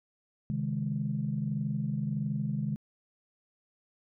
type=chord; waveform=sine; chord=Ab major; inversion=first; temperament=equal with one note detuned; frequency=134.03 / 155.56 / 207.7 Hz; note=C3 / Eb3 / Ab3; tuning=+42 / 0 / 0 cents; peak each=-33 dBFS; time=0.5-2.76 s; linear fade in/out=0 ms; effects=tanh soft clip ceiling -19 dBFS